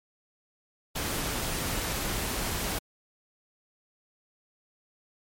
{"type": "noise", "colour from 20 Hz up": "pink", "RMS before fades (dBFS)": -31, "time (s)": [0.95, 2.79], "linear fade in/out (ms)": 10, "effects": ["MP3 64 kbps"]}